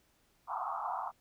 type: band-pass noise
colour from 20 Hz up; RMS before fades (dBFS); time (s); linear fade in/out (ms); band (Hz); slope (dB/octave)
pink; -37; 0.47-1.12; 50; 700 to 1300; 96
effects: pink hiss -71 dBFS RMS until 1.2 s